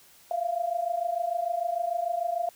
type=tone pair together; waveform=sine; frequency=671.8 / 698.5 Hz; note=E5 / F5; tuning=+33 / 0 cents; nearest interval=minor second; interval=67 cents; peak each=-30 / -28 dBFS; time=0.31-2.49 s; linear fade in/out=2 ms; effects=white hiss -56 dBFS RMS until 2.55 s